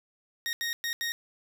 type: tone bursts at uneven times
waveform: 20% pulse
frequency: 1864.7 Hz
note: A#6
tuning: in tune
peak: -24 dBFS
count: 4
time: 0.46-0.53 / 0.61-0.73 / 0.84-0.93 / 1.01-1.12 s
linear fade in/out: 0 ms
effects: none